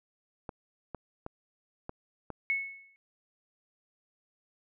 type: clicks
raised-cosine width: 1 ms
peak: -24 dBFS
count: 5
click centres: 0.492 / 0.947 / 1.264 / 1.894 / 2.303 s
type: tone with exponential decay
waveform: sine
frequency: 2200 Hz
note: C#7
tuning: 14 cents flat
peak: -24 dBFS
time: 2.5-2.96 s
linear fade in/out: 0 ms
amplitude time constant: 100 ms
effects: none